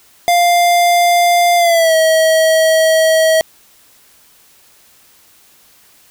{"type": "tone with pitch glide", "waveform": "square", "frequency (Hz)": [698.5, 640.5], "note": ["F5", "E5"], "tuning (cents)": [0, -50], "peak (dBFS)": -9, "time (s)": [0.28, 3.41], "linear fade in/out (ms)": 0, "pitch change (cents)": -150, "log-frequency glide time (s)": [1.57, 1.95], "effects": ["white hiss -48 dBFS RMS until 6.1 s"]}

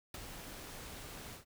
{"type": "noise with ADSR envelope", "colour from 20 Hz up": "pink", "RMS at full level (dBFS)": -42, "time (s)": [0.14, 1.45], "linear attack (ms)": 4, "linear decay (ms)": 23, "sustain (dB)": -6, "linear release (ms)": 120, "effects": []}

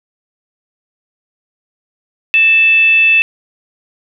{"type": "tone with frequency modulation", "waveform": "sine", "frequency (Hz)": 2637, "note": "E7", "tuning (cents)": 0, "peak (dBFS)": -6, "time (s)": [2.34, 3.22], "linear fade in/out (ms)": 0, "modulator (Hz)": 817, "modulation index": 0.21, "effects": []}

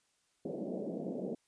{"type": "band-pass noise", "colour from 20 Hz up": "pink", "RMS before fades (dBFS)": -39, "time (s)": [0.45, 1.35], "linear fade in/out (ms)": 5, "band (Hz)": [170, 630], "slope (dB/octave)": 48, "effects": ["white hiss -75 dBFS RMS until 1.47 s", "resampled to 22050 Hz"]}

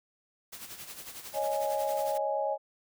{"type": "noise with tremolo", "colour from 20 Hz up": "white", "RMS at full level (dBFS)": -42, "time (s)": [0.52, 2.18], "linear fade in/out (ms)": 10, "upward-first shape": "sine", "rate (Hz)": 11, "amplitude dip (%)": 60}
{"type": "chord", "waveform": "sine", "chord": "C# suspended second", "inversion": "none", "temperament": "just", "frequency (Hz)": [554.4, 623.7, 831.5], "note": ["C#5", "D#5", "G#5"], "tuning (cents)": [0, 4, 2], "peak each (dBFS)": -32, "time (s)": [1.33, 2.58], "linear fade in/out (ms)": 50}
{"effects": []}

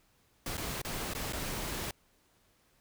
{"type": "noise with dropouts", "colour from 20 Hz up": "pink", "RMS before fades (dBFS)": -37, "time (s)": [0.46, 1.91], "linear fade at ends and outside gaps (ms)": 2, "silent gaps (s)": [[0.571, 0.578], [0.817, 0.848], [1.136, 1.149], [1.325, 1.332]], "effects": ["pink hiss -69 dBFS RMS until 2.8 s"]}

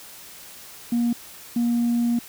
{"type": "tone pair in turn", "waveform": "sine", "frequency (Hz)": [237, 237], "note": ["A#3", "A#3"], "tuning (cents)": [29, 29], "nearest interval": "unison", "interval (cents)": 0, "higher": "neither", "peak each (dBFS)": -17, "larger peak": "neither", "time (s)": [[0.92, 1.13], [1.56, 2.19]], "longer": "second", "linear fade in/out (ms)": 5, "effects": ["tanh soft clip ceiling -16 dBFS", "white hiss -43 dBFS RMS until 2.28 s"]}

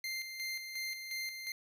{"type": "tone with tremolo", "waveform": "25% pulse", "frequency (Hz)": 2093, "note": "C7", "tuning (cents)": 0, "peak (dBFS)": -33, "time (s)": [0.04, 1.52], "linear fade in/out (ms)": 2, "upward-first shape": "square", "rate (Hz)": 2.8, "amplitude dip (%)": 50, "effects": []}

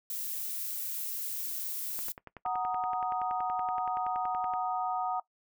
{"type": "noise", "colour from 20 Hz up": "violet", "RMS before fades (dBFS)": -36, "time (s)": [0.1, 2.12], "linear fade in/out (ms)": 2}
{"type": "click train", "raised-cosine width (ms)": 0.5, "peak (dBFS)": -29, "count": 28, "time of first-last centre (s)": [1.99, 4.537], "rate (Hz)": 10.6}
{"type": "chord", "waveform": "sine", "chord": "D# minor", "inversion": "first", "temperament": "equal", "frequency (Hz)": [740, 932.3, 1244.5], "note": ["F#5", "A#5", "D#6"], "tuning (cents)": [0, 0, 0], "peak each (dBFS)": [-31, -36, -36], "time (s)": [2.45, 5.2], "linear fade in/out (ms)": 5}
{"effects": ["noise-tail reverb RT60 0.1 s tail -19 dB re dry"]}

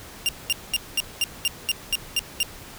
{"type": "tone bursts", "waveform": "sawtooth", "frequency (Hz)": 2794, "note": "F7", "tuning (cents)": 0, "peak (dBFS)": -16, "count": 10, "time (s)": [0.26, 2.43], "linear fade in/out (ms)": 0, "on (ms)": 28, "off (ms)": 210, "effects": ["pink hiss -42 dBFS RMS until 2.78 s"]}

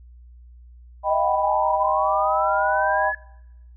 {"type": "chord", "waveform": "sine", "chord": "Eb augmented", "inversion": "none", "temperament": "equal", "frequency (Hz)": [622.3, 784, 987.8], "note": ["Eb5", "G5", "B5"], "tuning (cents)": [0, 0, 0], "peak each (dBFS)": -23, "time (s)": [1.03, 3.13], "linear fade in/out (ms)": 50}
{"type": "linear sweep", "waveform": "sine", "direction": "up", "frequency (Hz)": [622.3, 1713], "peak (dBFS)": -24, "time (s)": [1.09, 3.15], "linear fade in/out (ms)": 5}
{"effects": ["noise-tail reverb RT60 1.0 s tail -25 dB re dry", "added 60 Hz sine -43 dBFS peak until 3.76 s"]}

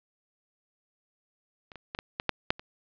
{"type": "clicks", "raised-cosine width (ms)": 0.3, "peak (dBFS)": [-30, -26, -19, -16, -14, -8, -7, -27], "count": 8, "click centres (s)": [1.718, 1.757, 1.949, 1.989, 2.199, 2.293, 2.505, 2.595], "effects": ["resampled to 11025 Hz", "8-bit"]}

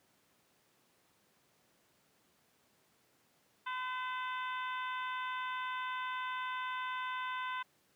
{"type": "harmonic tone with a mistuned harmonic", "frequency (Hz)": 508, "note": "B4", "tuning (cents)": 49, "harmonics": [2, 3, 4, 5, 6, 7], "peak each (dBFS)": [-38, -42, -47, -49, -52, -51], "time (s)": [3.66, 7.63], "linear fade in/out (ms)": 10, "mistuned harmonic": 5, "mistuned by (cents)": 38, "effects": ["pink hiss -71 dBFS RMS until 7.95 s", "high-pass 150 Hz 12 dB/octave"]}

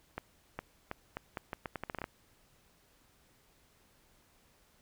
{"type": "accelerating click train", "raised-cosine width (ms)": 0.5, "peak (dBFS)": -22, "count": 14, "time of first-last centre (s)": [0.18, 2.041], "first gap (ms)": 410, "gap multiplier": 0.79, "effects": ["pink hiss -67 dBFS RMS until 4.81 s"]}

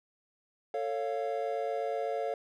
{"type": "chord", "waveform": "triangle", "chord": "A augmented", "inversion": "none", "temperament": "equal with one note detuned", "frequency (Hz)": [446.1, 554.4, 698.5], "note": ["A4", "C#5", "E#5"], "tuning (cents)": [24, 0, 0], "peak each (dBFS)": -33, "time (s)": [0.74, 2.34], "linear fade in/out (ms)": 2, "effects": []}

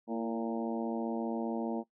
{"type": "harmonic tone with a mistuned harmonic", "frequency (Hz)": 115, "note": "A#2", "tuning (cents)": -23, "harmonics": [2, 3, 4, 5, 6, 7, 8], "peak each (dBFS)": [-34, -38, -40, -42, -44, -45, -46], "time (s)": [0.07, 1.84], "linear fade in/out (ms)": 50, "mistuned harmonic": 3, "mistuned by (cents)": -41, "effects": ["noise-tail reverb RT60 0.1 s tail -19 dB re dry"]}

